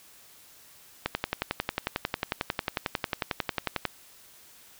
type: click train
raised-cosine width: 0.3 ms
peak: -10 dBFS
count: 32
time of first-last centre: 1.06-3.853 s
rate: 11.1 Hz
effects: white hiss -54 dBFS RMS until 4.79 s